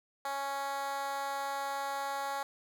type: tone with high-pass filter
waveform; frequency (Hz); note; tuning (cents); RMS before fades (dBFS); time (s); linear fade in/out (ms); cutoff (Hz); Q
10% pulse; 277.2; C#4; 0; -36; 0.25-2.43; 2; 740; 2.7
effects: none